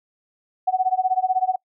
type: tone with tremolo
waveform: sine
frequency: 746 Hz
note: F#5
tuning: 14 cents sharp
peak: -14 dBFS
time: 0.67-1.56 s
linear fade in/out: 10 ms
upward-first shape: sine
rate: 16 Hz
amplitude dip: 95%
effects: noise-tail reverb RT60 0.1 s tail -26 dB re dry